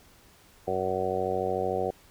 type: harmonic tone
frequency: 93.4 Hz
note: F#2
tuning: 17 cents sharp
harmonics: 1 / 2 / 3 / 4 / 5 / 6 / 7 / 8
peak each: -40 / -39 / -42 / -33 / -31 / -33 / -36 / -32 dBFS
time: 0.67-1.91 s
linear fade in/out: 10 ms
effects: pink hiss -57 dBFS RMS until 2.1 s